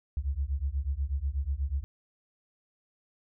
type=beating tone pair; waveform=sine; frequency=65.41 / 73.61 Hz; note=C2 / D2; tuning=0 / +5 cents; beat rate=8.2 Hz; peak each=-31 dBFS; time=0.17-1.84 s; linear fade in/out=0 ms; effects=none